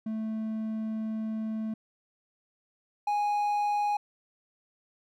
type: tone pair in turn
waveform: triangle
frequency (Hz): 219.5 / 827.2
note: A3 / G#5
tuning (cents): -4 / -7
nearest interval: octave + major seventh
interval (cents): 2297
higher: second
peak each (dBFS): -28 / -23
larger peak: second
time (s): 0.06-1.74 / 3.07-3.97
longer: first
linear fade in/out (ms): 5
effects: none